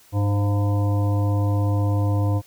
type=harmonic tone with a mistuned harmonic; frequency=100.9 Hz; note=G#2; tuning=49 cents flat; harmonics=1 / 3 / 5 / 7 / 9 / 10; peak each=-18 / -28 / -32 / -35 / -37 / -38 dBFS; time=0.12-2.42 s; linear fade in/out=50 ms; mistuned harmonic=5; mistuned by=+50 cents; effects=white hiss -53 dBFS RMS until 2.46 s